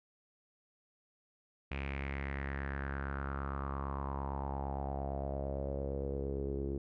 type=tone with low-pass filter sweep; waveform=sawtooth; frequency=68.8 Hz; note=C#2; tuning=12 cents flat; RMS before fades=-38 dBFS; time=1.71-6.78 s; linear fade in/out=5 ms; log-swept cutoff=2500 to 370 Hz; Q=5.4; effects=none